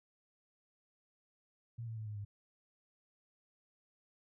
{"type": "tone with pitch steps", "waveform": "sine", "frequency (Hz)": [116.54, 112.77, 109.11, 105.58, 102.16], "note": ["A#2", "A2", "A2", "G#2", "G#2"], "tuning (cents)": [0, 43, -14, 29, -28], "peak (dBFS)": -40, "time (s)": [1.78, 2.25], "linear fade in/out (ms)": 10, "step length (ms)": 94, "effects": []}